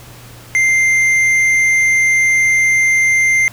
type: tone with tanh clipping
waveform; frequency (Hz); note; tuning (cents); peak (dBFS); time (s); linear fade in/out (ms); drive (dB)
sine; 2093; C7; 0; -11; 0.55-3.48; 0; 8
effects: added 119 Hz sine -38 dBFS peak until 3.52 s + pink hiss -39 dBFS RMS until 3.52 s